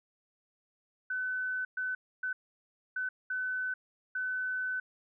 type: tone bursts at uneven times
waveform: sine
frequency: 1510 Hz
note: F#6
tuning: 35 cents sharp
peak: -31 dBFS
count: 6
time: 1.1-1.65 / 1.77-1.95 / 2.23-2.33 / 2.96-3.09 / 3.3-3.74 / 4.15-4.8 s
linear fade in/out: 5 ms
effects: none

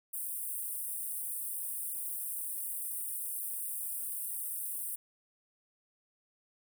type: high-pass noise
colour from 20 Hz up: pink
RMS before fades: -38 dBFS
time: 0.13-4.96 s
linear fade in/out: 10 ms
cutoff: 8600 Hz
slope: 96 dB/octave
effects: none

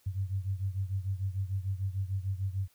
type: beating tone pair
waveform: sine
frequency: 94.4 / 101.1 Hz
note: F#2 / G#2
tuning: +35 / -46 cents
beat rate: 6.7 Hz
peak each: -32 / -35 dBFS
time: 0.06-2.68 s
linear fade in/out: 10 ms
effects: white hiss -67 dBFS RMS until 2.74 s

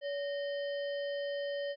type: harmonic tone with a mistuned harmonic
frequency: 616 Hz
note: D#5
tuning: 17 cents flat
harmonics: 1 / 3 / 5 / 7 / 8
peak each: -34 / -45 / -47 / -58 / -56 dBFS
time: 0.01-1.76 s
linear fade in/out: 50 ms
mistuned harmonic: 1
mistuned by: -140 cents
effects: none

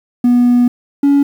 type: tone pair in turn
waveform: triangle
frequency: 243.9 / 282.3 Hz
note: B3 / C#4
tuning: -21 / +32 cents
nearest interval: minor third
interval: 253 cents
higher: second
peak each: -4 dBFS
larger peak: neither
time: 0.24-0.68 / 1.03-1.23 s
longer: first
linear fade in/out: 5 ms
effects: tanh soft clip ceiling -2 dBFS + 7-bit

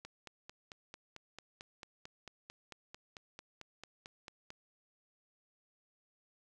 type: click train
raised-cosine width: 0.2 ms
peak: -30 dBFS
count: 21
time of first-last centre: 0.05-4.504 s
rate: 4.49 Hz
effects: none

